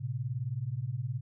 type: beating tone pair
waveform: sine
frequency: 112.9 / 131.9 Hz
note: A2 / C3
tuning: +45 / +14 cents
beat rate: 19 Hz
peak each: -35 / -34 dBFS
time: 0-1.21 s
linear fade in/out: 20 ms
effects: none